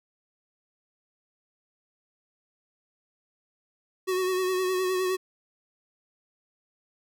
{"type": "tone with vibrato", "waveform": "square", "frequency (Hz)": 370.9, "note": "F#4", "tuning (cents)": 4, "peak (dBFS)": -25, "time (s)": [4.07, 5.17], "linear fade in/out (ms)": 20, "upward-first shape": "sine", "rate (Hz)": 9.7, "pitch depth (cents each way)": 31, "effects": []}